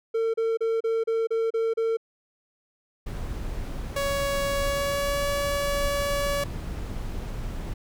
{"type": "tone bursts", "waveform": "triangle", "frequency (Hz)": 452.4, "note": "A4", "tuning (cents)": 48, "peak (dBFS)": -20, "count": 8, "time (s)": [0.14, 1.971], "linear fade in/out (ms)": 10, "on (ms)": 200, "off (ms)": 33}
{"type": "noise", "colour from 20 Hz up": "brown", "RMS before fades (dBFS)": -32, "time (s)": [3.06, 7.74], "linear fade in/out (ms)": 10}
{"type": "tone with pitch glide", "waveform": "sawtooth", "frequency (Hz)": [560, 568.8], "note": ["C#5", "C#5"], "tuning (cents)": [18, 45], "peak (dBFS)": -21, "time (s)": [3.96, 6.44], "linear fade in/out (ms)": 5, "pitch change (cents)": 27, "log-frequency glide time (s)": [4.51, 5.26]}
{"effects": []}